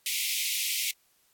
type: high-pass noise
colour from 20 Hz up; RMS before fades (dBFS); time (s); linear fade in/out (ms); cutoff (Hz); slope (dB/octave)
pink; -30; 0.06-0.91; 2; 2100; 96
effects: white hiss -67 dBFS RMS until 1.33 s + AAC 64 kbps